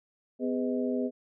harmonic tone with a mistuned harmonic, 125.8 Hz, B2, 32 cents sharp, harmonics 2 / 3 / 4 / 5, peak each -29 / -33 / -35 / -37 dBFS, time 0.39-1.11 s, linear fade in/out 50 ms, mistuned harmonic 3, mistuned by +140 cents, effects none

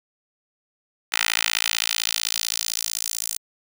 10% pulse tone with high-pass filter sweep, 55.7 Hz, A1, 22 cents sharp, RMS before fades -25 dBFS, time 1.12-3.38 s, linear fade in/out 10 ms, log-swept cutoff 2000 to 7600 Hz, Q 1.2, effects none

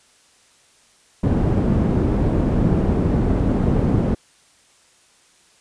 white low-pass noise, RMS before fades -18 dBFS, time 1.23-4.15 s, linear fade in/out 10 ms, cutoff 250 Hz, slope 12 dB/octave, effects white hiss -55 dBFS RMS until 5.6 s + resampled to 22050 Hz

